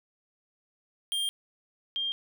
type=tone pair in turn; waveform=square / sine; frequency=3200 / 3200 Hz; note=G7 / G7; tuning=+35 / +35 cents; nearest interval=unison; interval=0 cents; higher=neither; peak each=-28 dBFS; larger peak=neither; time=1.12-1.29 / 1.96-2.12 s; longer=first; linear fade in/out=0 ms; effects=none